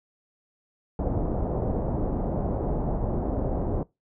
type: low-pass noise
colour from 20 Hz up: pink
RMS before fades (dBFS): -27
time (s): 0.99-3.83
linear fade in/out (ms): 2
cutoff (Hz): 740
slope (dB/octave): 24
effects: noise-tail reverb RT60 0.2 s tail -21 dB re dry